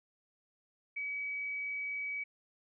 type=tone; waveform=sine; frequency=2276 Hz; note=C#7; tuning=45 cents sharp; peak=-35 dBFS; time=0.96-2.24 s; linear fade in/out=10 ms; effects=none